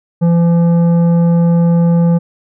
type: tone with tanh clipping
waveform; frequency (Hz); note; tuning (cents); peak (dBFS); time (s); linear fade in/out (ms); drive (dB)
sine; 169.9; F3; -47; -9; 0.21-2.19; 20; 10
effects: none